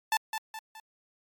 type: tone with echo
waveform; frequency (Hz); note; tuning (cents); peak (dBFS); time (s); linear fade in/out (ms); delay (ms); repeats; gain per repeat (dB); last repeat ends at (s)
sawtooth; 880; A5; 0; -20; 0.12-0.17; 2; 210; 3; -7; 0.8
effects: MP3 96 kbps